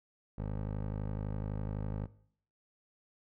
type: tone with low-pass filter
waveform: 15% pulse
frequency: 51.91 Hz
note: G#1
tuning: in tune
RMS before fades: -37 dBFS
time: 0.38-2.06 s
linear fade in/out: 5 ms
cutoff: 1000 Hz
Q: 0.52
effects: noise-tail reverb RT60 0.6 s tail -18 dB re dry